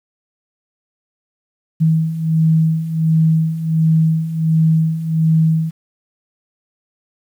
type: beating tone pair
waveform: sine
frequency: 159.3 / 160.7 Hz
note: D#3 / E3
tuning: +41 / -44 cents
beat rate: 1.4 Hz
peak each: -18 / -13 dBFS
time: 1.8-5.71 s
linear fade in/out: 20 ms
effects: 8-bit